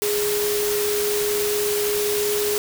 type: tone in noise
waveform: sine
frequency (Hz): 415.3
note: G#4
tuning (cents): 0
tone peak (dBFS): -21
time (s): 0.02-2.58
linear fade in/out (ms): 0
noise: white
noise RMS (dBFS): -26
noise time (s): 0.02-2.58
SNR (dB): +2
effects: none